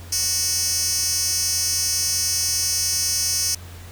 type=tone with high-pass filter; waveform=10% pulse; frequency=370 Hz; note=F#4; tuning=in tune; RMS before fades=-22 dBFS; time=0.12-3.55 s; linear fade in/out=5 ms; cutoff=6100 Hz; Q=2.5; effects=added 87 Hz sine -37 dBFS peak until 3.91 s + pink hiss -44 dBFS RMS until 3.91 s